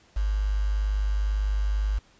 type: tone with quantisation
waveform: sine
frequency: 51 Hz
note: G#1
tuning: 31 cents flat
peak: -22 dBFS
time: 0.16-1.99 s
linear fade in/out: 10 ms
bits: 7
effects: pink hiss -59 dBFS RMS until 2.19 s + resampled to 16000 Hz